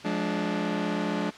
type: chord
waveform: sawtooth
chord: D diminished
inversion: first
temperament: just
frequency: 176.2 / 211.4 / 293.7 Hz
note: F3 / Ab3 / D4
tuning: +16 / +31 / 0 cents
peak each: -28 / -26 / -27 dBFS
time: 0.04-1.31 s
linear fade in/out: 20 ms
effects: white hiss -45 dBFS RMS until 1.37 s + low-pass 4000 Hz 12 dB/octave